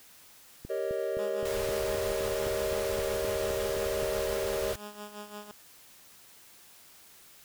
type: click train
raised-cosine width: 3 ms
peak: -28 dBFS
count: 14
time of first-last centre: 0.65-4.027 s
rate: 3.85 Hz
type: chord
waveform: triangle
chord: Eb dominant seventh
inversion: first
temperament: equal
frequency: 392 / 466.2 / 554.4 / 622.3 Hz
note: G4 / Bb4 / Db5 / Eb5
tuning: 0 / 0 / 0 / 0 cents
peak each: -33 dBFS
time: 0.69-4.74 s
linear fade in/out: 20 ms
type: tone with tremolo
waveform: 10% pulse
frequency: 207.9 Hz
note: G#3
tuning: 2 cents sharp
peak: -31 dBFS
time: 1.19-5.51 s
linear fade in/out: 0 ms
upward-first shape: sine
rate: 5.8 Hz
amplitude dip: 70%
type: band-stop noise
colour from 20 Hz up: pink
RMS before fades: -38 dBFS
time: 1.45-4.76 s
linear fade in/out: 5 ms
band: 130 to 320 Hz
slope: 48 dB/octave
effects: white hiss -55 dBFS RMS until 7.44 s